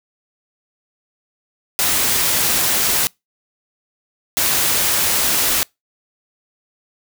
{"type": "noise bursts at uneven times", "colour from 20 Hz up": "white", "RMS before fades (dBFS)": -17, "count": 2, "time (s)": [[1.79, 3.07], [4.37, 5.63]], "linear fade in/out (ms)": 0, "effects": ["noise-tail reverb RT60 0.2 s tail -26 dB re dry"]}